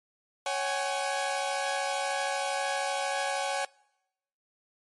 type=chord; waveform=sawtooth; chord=C# suspended fourth; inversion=none; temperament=equal with one note detuned; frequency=554.4 / 757.7 / 830.6 Hz; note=C#5 / F#5 / G#5; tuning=0 / +41 / 0 cents; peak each=-29 dBFS; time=0.46-3.65 s; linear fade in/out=2 ms; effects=noise-tail reverb RT60 0.9 s tail -25 dB re dry + MP3 48 kbps